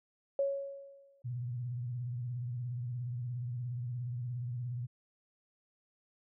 sine tone with exponential decay, 554.4 Hz, C#5, in tune, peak -26 dBFS, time 0.39-1.22 s, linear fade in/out 2 ms, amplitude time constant 180 ms
sine tone with vibrato, 122.1 Hz, B2, 19 cents flat, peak -35 dBFS, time 1.24-4.87 s, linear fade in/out 20 ms, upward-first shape triangle, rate 17 Hz, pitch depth 99 cents each way
effects none

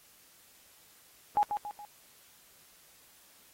sine tone with echo, 830.6 Hz, G#5, in tune, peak -22 dBFS, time 1.37-1.43 s, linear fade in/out 0 ms, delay 140 ms, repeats 3, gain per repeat -7 dB, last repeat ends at 1.85 s, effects white hiss -60 dBFS RMS until 3.53 s + AAC 48 kbps

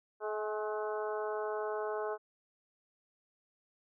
harmonic tone with a mistuned harmonic, 213.5 Hz, G#3, 48 cents sharp, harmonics 2 / 3 / 4 / 5 / 6 / 7, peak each -36 / -40 / -42 / -44 / -46 / -47 dBFS, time 0.2-2.18 s, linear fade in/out 50 ms, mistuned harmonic 4, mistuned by -23 cents, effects none

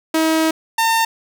sawtooth tone pair in turn, 319.6 / 906.2 Hz, D#4 / A#5, +47 / -49 cents, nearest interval octave + tritone, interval 1804 cents, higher second, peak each -10 dBFS, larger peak neither, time 0.14-0.51 / 0.78-1.05 s, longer first, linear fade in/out 5 ms, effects 8-bit

